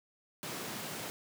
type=high-pass noise; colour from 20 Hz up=pink; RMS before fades=-41 dBFS; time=0.43-1.1 s; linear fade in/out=0 ms; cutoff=140 Hz; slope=24 dB/octave; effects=none